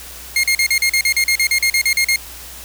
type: tone bursts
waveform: sawtooth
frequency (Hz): 2136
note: C7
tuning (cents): +35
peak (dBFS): -9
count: 16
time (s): 0.36-2.16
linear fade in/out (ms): 2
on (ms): 75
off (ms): 40
effects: added 60 Hz sine -40 dBFS peak until 2.64 s + white hiss -35 dBFS RMS until 2.64 s